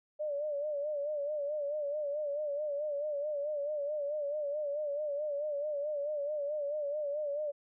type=tone with vibrato; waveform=sine; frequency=587.3 Hz; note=D5; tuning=in tune; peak=-32 dBFS; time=0.19-7.52 s; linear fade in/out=20 ms; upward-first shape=sine; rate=4.6 Hz; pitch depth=72 cents each way; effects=none